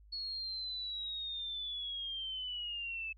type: linear sweep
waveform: sine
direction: down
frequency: 4368 to 2607 Hz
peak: -37 dBFS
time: 0.12-3.13 s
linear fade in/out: 10 ms
effects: added 51 Hz sine -56 dBFS peak until 3.17 s + MP3 32 kbps